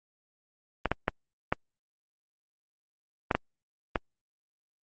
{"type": "clicks", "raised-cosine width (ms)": 0.5, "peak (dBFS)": -9, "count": 7, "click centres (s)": [0.857, 0.916, 1.081, 1.525, 3.312, 3.35, 3.958], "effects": ["Opus 24 kbps"]}